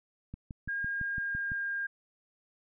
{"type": "click train", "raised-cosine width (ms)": 5, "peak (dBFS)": -28, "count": 8, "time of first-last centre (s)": [0.34, 1.518], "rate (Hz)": 5.94}
{"type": "tone with pitch glide", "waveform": "sine", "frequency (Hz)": [1621, 1609.8], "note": ["G#6", "G6"], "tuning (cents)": [-42, 46], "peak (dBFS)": -31, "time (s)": [0.68, 1.87], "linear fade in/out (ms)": 10, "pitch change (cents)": -12, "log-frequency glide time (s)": [0.82, 1.64]}
{"effects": []}